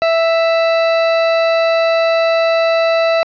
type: tone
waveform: 40% pulse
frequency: 660 Hz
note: E5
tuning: 2 cents sharp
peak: -10 dBFS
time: 0.02-3.23 s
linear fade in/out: 0 ms
effects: resampled to 11025 Hz + 8-bit